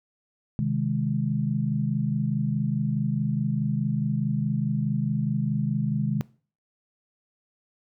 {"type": "chord", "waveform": "sine", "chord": "Ab major", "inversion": "first", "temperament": "equal", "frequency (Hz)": [130.81, 155.56, 207.7], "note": ["C3", "Eb3", "Ab3"], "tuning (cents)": [0, 0, 0], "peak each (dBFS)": -27, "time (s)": [0.59, 6.21], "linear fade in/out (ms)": 0, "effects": ["noise-tail reverb RT60 0.4 s tail -21 dB re dry"]}